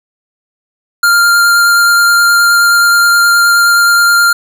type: tone with vibrato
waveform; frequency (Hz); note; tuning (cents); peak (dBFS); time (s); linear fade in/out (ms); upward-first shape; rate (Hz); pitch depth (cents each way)
square; 1396.9; F6; 0; -6; 1.03-4.33; 5; sine; 9.5; 9
effects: none